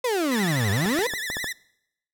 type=exponential two-way sweep; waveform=35% pulse; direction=down then up; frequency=523.3 to 94 to 523.3 Hz; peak=-20 dBFS; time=0.04-1.07 s; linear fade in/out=5 ms; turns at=0.71 s
type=tone with vibrato; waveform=sawtooth; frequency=1859 Hz; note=A#6; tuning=5 cents flat; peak=-25 dBFS; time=0.31-1.53 s; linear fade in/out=10 ms; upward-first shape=sine; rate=12 Hz; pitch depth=150 cents each way
type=clicks; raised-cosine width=1 ms; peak=-18 dBFS; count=6; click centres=0.858 / 0.989 / 1.137 / 1.301 / 1.369 / 1.443 s
effects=noise-tail reverb RT60 0.8 s tail -23 dB re dry